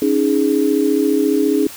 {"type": "chord", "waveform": "sine", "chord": "C# suspended second", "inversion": "none", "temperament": "just", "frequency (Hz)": [277.2, 311.8, 415.8], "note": ["C#4", "D#4", "G#4"], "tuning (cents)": [0, 4, 2], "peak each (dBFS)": -17, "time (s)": [0.02, 1.67], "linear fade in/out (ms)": 2, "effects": ["white hiss -35 dBFS RMS until 1.76 s"]}